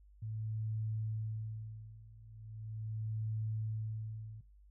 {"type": "tone with tremolo", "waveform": "sine", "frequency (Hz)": 109.4, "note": "A2", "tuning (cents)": -9, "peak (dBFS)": -34, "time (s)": [0.22, 4.41], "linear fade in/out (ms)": 5, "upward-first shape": "sine", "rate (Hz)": 0.39, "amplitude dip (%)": 90, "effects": ["noise-tail reverb RT60 0.3 s tail -21 dB re dry", "added 50 Hz sine -58 dBFS peak until 4.7 s"]}